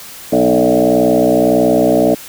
sine tone with frequency modulation, 440 Hz, A4, in tune, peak -8 dBFS, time 0.32-2.15 s, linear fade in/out 10 ms, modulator 61.7 Hz, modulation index 3.8, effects white hiss -33 dBFS RMS until 2.28 s

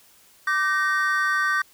triangle chord, G minor, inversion second, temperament equal with one note detuned, 1174.7 / 1536.6 / 1864.7 Hz, D6 / G6 / Bb6, 0 / -35 / 0 cents, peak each -23 / -21 / -24 dBFS, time 0.47-1.62 s, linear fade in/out 5 ms, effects white hiss -55 dBFS RMS until 1.73 s

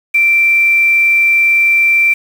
sine tone with quantisation, 2349 Hz, D7, in tune, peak -7 dBFS, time 0.14-2.14 s, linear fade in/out 10 ms, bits 5, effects none

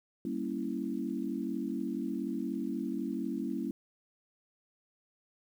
sine chord, G diminished seventh, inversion none, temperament equal, 196 / 233.1 / 277.2 / 329.6 Hz, G3 / Bb3 / Db4 / Fb4, 0 / 0 / 0 / 0 cents, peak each -39 / -37 / -37 / -38 dBFS, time 0.25-3.71 s, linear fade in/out 2 ms, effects 10-bit

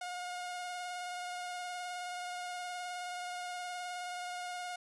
sawtooth tone with vibrato, 717 Hz, F5, 45 cents sharp, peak -35 dBFS, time 0.01-4.76 s, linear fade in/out 5 ms, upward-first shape sine, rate 19 Hz, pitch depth 18 cents each way, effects resampled to 24000 Hz

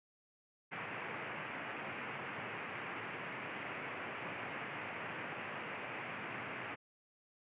white band-pass noise, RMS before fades -44 dBFS, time 0.71-6.76 s, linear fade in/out 20 ms, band 100 to 2600 Hz, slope 48 dB/octave, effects resampled to 8000 Hz

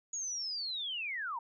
sine linear sweep, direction down, 6770 to 880 Hz, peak -35 dBFS, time 0.13-1.39 s, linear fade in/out 5 ms, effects none

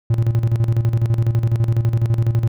triangle tone with tremolo, 115 Hz, A#2, 23 cents flat, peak -10 dBFS, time 0.1-2.48 s, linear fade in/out 5 ms, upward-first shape square, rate 12 Hz, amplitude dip 65%, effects none

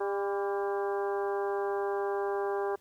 harmonic tone with a mistuned harmonic, 200 Hz, G3, 35 cents sharp, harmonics 2 / 3 / 4 / 5 / 6 / 7 / 8, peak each -30 / -40 / -36 / -41 / -43 / -48 / -45 dBFS, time 0-2.76 s, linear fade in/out 10 ms, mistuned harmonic 6, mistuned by -50 cents, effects pink hiss -65 dBFS RMS until 2.8 s

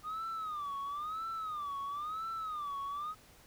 sine tone with vibrato, 1218 Hz, D#6, 37 cents flat, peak -34 dBFS, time 0.03-3.15 s, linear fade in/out 50 ms, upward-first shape sine, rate 0.99 Hz, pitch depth 160 cents each way, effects tanh soft clip ceiling -35 dBFS + pink hiss -60 dBFS RMS until 3.46 s

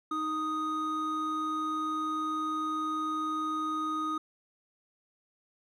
triangle tone pair together, 311.1 / 1244.5 Hz, D#4 / D#6, 0 / 0 cents, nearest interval 2 octaves, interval 2400 cents, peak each -33 / -29 dBFS, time 0.11-4.18 s, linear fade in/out 5 ms, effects none

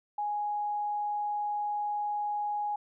sine tone, 830.6 Hz, G#5, in tune, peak -29 dBFS, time 0.18-2.76 s, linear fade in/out 5 ms, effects none

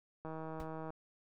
click train, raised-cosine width 1 ms, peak -31 dBFS, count 105, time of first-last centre 0.25-0.904 s, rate 159 Hz
brown noise with exponential decay, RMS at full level -39 dBFS, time 0.6-0.7 s, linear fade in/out 0 ms, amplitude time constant 20 ms
effects none

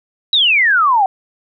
sine exponential sweep, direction down, 3951 to 740 Hz, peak -9 dBFS, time 0.33-1.06 s, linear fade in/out 2 ms, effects none

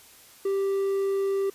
triangle tone, 392 Hz, G4, in tune, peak -21 dBFS, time 0.45-1.5 s, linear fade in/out 5 ms, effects white hiss -52 dBFS RMS until 1.54 s + resampled to 32000 Hz

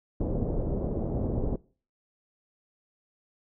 pink low-pass noise, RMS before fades -29 dBFS, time 0.2-1.56 s, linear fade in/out 5 ms, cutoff 570 Hz, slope 24 dB/octave, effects noise-tail reverb RT60 0.4 s tail -22 dB re dry

